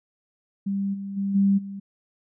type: tone with level steps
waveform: sine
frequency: 197.5 Hz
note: G3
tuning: 13 cents sharp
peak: -23 / -30 / -23 / -16 / -32 dBFS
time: 0.66-1.8 s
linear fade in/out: 10 ms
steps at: 0.93 / 1.16 / 1.34 / 1.57 s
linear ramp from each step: 20 ms
effects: none